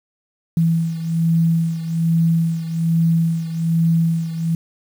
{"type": "beating tone pair", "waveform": "sine", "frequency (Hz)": [164.81, 166.01], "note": ["E3", "E3"], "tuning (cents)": [0, 13], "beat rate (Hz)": 1.2, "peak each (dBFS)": [-16, -21], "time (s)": [0.57, 4.55], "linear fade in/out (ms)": 2, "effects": ["7-bit"]}